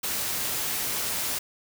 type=noise; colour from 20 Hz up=white; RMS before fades=-29 dBFS; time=0.03-1.39 s; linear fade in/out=10 ms; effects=none